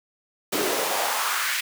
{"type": "noise with high-pass filter sweep", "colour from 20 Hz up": "pink", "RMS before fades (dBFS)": -25, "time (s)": [0.52, 1.61], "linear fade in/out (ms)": 10, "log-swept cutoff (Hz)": [290, 2000], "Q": 2.1, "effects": []}